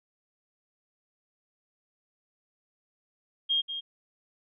sine tone with echo, 3230 Hz, G#7, 49 cents flat, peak -23 dBFS, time 3.49-3.62 s, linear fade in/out 20 ms, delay 190 ms, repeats 1, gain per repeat -9 dB, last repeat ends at 3.81 s, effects none

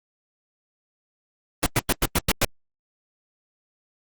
pink noise bursts, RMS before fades -19 dBFS, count 7, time 1.63-2.447 s, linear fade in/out 0 ms, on 31 ms, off 100 ms, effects Opus 24 kbps

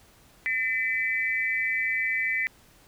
sine tone cluster, 1805 / 2020 / 2312 Hz, A6 / B6 / D7, +44 / +39 / -28 cents, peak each -32 / -26 / -30 dBFS, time 0.46-2.47 s, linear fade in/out 0 ms, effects pink hiss -57 dBFS RMS until 2.87 s

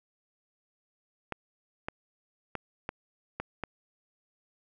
clicks, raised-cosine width 0.5 ms, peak -18 dBFS, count 6, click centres 1.323 / 1.885 / 2.553 / 2.891 / 3.4 / 3.637 s, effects none

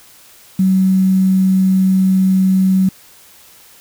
sine tone with quantisation, 189 Hz, F#3, 37 cents sharp, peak -9 dBFS, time 0.59-2.89 s, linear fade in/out 5 ms, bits 6, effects white hiss -44 dBFS RMS until 3.8 s

